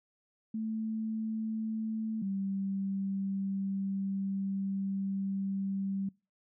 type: tone pair in turn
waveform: sine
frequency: 220 / 195.11 Hz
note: A3 / G3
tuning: 0 / -8 cents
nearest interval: major second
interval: 208 cents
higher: first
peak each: -32 / -31 dBFS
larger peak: second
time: 0.54-2.22 / 2.22-6.09 s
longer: second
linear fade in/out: 5 ms
effects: noise-tail reverb RT60 0.3 s tail -25 dB re dry